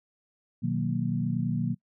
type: chord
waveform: sine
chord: B major seventh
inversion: none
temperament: equal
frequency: 123.47 / 155.56 / 185 / 233.1 Hz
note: B2 / D#3 / F#3 / A#3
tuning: 0 / 0 / 0 / 0 cents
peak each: -31 dBFS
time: 0.62-1.75 s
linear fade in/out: 20 ms
effects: noise-tail reverb RT60 0.1 s tail -24 dB re dry